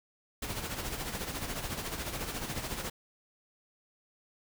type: noise with tremolo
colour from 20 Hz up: pink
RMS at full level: -35 dBFS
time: 0.42-2.9 s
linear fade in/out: 5 ms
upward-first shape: sine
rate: 14 Hz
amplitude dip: 55%
effects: none